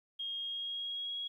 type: tone with pitch glide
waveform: sine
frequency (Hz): 3248 to 3312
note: G#7 to G#7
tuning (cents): -39 to -5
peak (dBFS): -36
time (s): 0.19-1.28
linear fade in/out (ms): 10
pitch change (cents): +34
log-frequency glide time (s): 0.37-1.15
effects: 12-bit